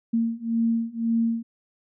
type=beating tone pair; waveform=sine; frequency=228.3 / 230.2 Hz; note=A#3 / A#3; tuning=-36 / -22 cents; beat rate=1.9 Hz; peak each=-25 / -24 dBFS; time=0.13-1.43 s; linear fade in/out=10 ms; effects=none